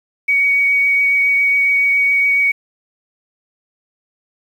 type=tone with vibrato; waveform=sine; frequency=2248 Hz; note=C#7; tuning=24 cents sharp; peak=-11 dBFS; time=0.28-2.52 s; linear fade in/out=10 ms; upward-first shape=triangle; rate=7.2 Hz; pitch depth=13 cents each way; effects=7-bit